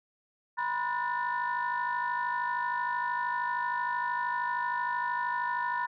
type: tone cluster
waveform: sine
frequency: 966 / 1019 / 1459 / 1783 Hz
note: B5 / C6 / F#6 / A6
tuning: -39 / -46 / -25 / +22 cents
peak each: -30 / -35 / -37 / -35 dBFS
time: 0.57-5.87 s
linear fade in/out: 20 ms
effects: tanh soft clip ceiling -21 dBFS